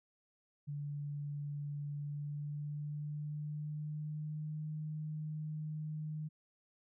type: tone with pitch glide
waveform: sine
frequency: 145.1 to 153.73 Hz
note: D3 to D#3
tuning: -21 to -21 cents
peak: -38 dBFS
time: 0.67-6.29 s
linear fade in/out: 20 ms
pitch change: +100 cents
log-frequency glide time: 1.93-4.7 s
effects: none